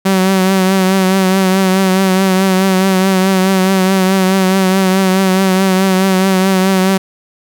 sawtooth tone with vibrato, 189.5 Hz, F#3, 42 cents sharp, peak -5 dBFS, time 0.05-6.98 s, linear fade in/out 10 ms, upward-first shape triangle, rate 4.7 Hz, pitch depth 45 cents each way, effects none

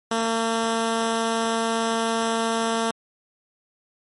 10% pulse tone, 227.2 Hz, A#3, 44 cents flat, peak -13 dBFS, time 0.11-2.91 s, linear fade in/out 5 ms, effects MP3 48 kbps

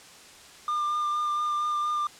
triangle tone with vibrato, 1200 Hz, D6, 37 cents sharp, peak -23 dBFS, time 0.68-2.07 s, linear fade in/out 2 ms, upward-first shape sine, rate 4.3 Hz, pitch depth 14 cents each way, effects white hiss -49 dBFS RMS until 2.19 s + low-pass 8000 Hz 12 dB/octave

